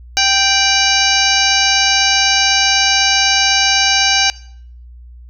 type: harmonic tone with a mistuned harmonic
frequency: 784 Hz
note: G5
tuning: in tune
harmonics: 1 / 2 / 3 / 4 / 5 / 6 / 7 / 8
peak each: -19 / -19 / -19 / -19 / -19 / -19 / -19 / -19 dBFS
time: 0.17-4.3 s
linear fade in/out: 0 ms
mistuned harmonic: 4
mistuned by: -120 cents
effects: noise-tail reverb RT60 0.6 s tail -21 dB re dry + added 60 Hz sine -34 dBFS peak until 5.29 s